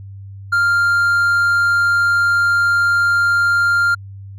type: tone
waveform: triangle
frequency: 1396.9 Hz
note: F6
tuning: in tune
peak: -10 dBFS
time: 0.52-3.95 s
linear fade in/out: 10 ms
effects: added 98 Hz sine -31 dBFS peak until 4.38 s